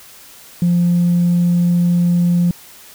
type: tone with tanh clipping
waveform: triangle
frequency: 174.4 Hz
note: F3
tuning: 2 cents flat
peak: -11 dBFS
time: 0.62-2.51 s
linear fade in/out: 2 ms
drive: 5 dB
effects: white hiss -41 dBFS RMS until 2.94 s